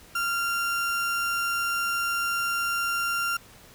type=tone; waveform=35% pulse; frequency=1386 Hz; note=F6; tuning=14 cents flat; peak=-23 dBFS; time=0.15-3.37 s; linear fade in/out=5 ms; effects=pink hiss -51 dBFS RMS until 3.74 s